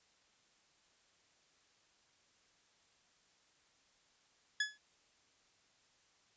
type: tone with exponential decay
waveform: sawtooth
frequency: 1700 Hz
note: G#6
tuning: 40 cents sharp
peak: -26 dBFS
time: 4.6-4.78 s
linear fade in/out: 5 ms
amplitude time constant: 38 ms
effects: white hiss -71 dBFS RMS until 6.36 s + resampled to 16000 Hz